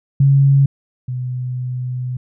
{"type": "tone pair in turn", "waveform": "sine", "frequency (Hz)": [138.2, 125.93], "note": ["C#3", "B2"], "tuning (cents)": [-5, 34], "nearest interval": "major second", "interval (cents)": 161, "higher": "first", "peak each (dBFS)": [-8, -20], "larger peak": "first", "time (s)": [[0.2, 0.66], [1.08, 2.17]], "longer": "second", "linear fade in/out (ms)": 5, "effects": []}